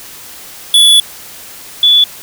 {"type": "tone pair in turn", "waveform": ["square", "sine"], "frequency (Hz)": [3431, 3445], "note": ["A7", "A7"], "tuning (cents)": [-44, -37], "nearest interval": "unison", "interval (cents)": 7, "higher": "second", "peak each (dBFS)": -4, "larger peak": "neither", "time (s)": [[0.74, 1], [1.83, 2.04]], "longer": "first", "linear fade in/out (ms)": 2, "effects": ["white hiss -32 dBFS RMS until 2.22 s"]}